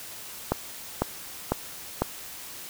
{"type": "click train", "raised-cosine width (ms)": 1, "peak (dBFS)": -8, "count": 4, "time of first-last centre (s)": [0.52, 2.02], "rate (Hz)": 2, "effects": ["white hiss -41 dBFS RMS until 2.69 s"]}